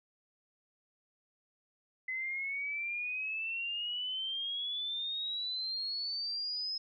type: exponential sweep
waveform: sine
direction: up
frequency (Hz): 2028 to 5150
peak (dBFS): -34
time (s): 2.08-6.78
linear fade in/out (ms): 5
effects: none